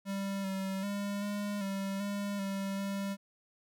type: tone with pitch steps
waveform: square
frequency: 196.6 / 192.3 / 201.7 / 204.7 / 195.4 / 202 / 195.7 / 197.5 Hz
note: G3 / G3 / G3 / G#3 / G3 / G#3 / G3 / G3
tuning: +5 / -33 / +50 / -25 / -5 / -48 / -3 / +13 cents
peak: -34 dBFS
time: 0.05-3.17 s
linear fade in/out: 50 ms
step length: 390 ms
effects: none